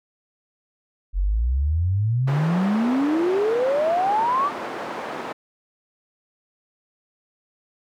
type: exponential sweep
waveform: sine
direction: up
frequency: 43.65 to 1204 Hz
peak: -18 dBFS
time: 1.13-4.51 s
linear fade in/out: 50 ms
type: band-pass noise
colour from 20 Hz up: white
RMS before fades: -31 dBFS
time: 2.27-5.33 s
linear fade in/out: 10 ms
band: 260 to 1000 Hz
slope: 12 dB/octave
effects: none